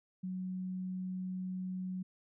sine tone, 185 Hz, F#3, in tune, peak -36 dBFS, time 0.23-2.03 s, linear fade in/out 10 ms, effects none

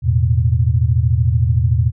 sine chord, E suspended fourth, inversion none, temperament equal, 82.41 / 110 / 123.47 Hz, E2 / A2 / B2, 0 / 0 / 0 cents, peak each -16 dBFS, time 0.02-1.92 s, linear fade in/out 50 ms, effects none

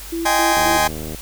sine tone with tremolo, 333.7 Hz, E4, 21 cents sharp, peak -21 dBFS, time 0.12-0.78 s, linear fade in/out 10 ms, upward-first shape square, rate 3.7 Hz, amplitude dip 60%
sawtooth chord, Ab major seventh, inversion second, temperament just, 623 / 778.7 / 830.6 / 1038.3 Hz, Eb5 / G5 / Ab5 / C6, +2 / -12 / 0 / -14 cents, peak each -18 / -17 / -14 / -18 dBFS, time 0.25-0.88 s, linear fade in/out 10 ms
click train, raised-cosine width 2 ms, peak -17 dBFS, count 46, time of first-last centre 0.57-1.147 s, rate 78 Hz
effects added 50 Hz sine -36 dBFS peak until 1.21 s + white hiss -36 dBFS RMS until 1.21 s

